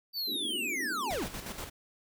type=linear sweep; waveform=square; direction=down; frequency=4650 to 63.4 Hz; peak=-32 dBFS; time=0.13-1.28 s; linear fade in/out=50 ms
type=band-pass noise; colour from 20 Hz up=white; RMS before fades=-42 dBFS; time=0.27-1.11 s; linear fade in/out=10 ms; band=220 to 380 Hz; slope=48 dB/octave
type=noise with tremolo; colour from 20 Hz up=pink; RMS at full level=-39 dBFS; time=1.1-1.7 s; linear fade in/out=10 ms; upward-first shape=square; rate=8.3 Hz; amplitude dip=50%
effects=none